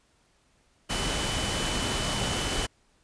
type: tone in noise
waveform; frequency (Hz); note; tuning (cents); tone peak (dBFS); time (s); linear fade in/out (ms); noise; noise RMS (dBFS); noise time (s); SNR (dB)
sine; 3006; F#7; +27; -35; 0.89-2.67; 20; pink; -29; 0.89-2.67; -9
effects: pink hiss -66 dBFS RMS until 3.03 s + resampled to 22050 Hz